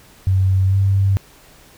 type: tone with pitch glide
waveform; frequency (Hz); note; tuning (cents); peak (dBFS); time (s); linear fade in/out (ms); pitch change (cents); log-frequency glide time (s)
sine; 94.9 to 97.68; F#2 to G2; +44 to -6; -12; 0.27-1.17; 0; +50; 0.67-0.76
effects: pink hiss -47 dBFS RMS until 1.77 s